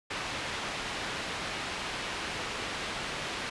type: low-pass noise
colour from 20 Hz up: white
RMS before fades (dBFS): -36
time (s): 0.1-3.5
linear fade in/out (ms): 10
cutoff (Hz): 3000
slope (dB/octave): 12
effects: resampled to 24000 Hz